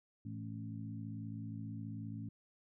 harmonic tone with a mistuned harmonic, 55 Hz, A1, in tune, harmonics 2 / 3 / 4 / 5, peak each -44 / -50 / -47 / -49 dBFS, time 0.25-2.29 s, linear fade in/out 5 ms, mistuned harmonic 4, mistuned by -30 cents, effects none

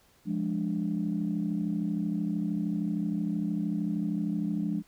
sine chord, D diminished, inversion first, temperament equal, 174.61 / 207.7 / 293.7 Hz, F3 / Ab3 / D4, 0 / 0 / 0 cents, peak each -31 / -30 / -33 dBFS, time 0.25-4.83 s, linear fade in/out 50 ms, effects tanh soft clip ceiling -19 dBFS + pink hiss -63 dBFS RMS until 4.87 s

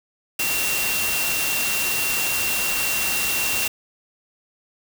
sine tone in noise, 2741 Hz, F7, 33 cents flat, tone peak -25 dBFS, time 0.39-3.68 s, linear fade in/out 5 ms, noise white, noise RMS -24 dBFS, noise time 0.39-3.68 s, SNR -4 dB, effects none

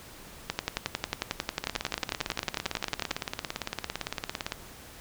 two click trains, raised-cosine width 0.2 ms, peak -10 / -13 dBFS, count 30 / 52, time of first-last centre 0.5-3.113 / 1.64-4.521 s, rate 11.1 / 17.7 Hz, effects pink hiss -48 dBFS RMS until 5 s

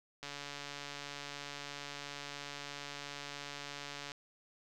click train, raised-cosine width 0.2 ms, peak -26 dBFS, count 557, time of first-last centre 0.23-4.118 s, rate 143 Hz, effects none

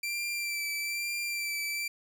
sawtooth tone with vibrato, 2349 Hz, D7, in tune, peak -28 dBFS, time 0.03-1.88 s, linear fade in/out 5 ms, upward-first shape sine, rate 1.1 Hz, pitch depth 24 cents each way, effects none

